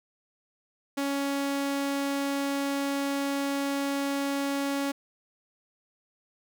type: tone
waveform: sawtooth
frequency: 279 Hz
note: C#4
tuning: 11 cents sharp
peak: -23 dBFS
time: 0.97-4.92 s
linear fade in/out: 10 ms
effects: none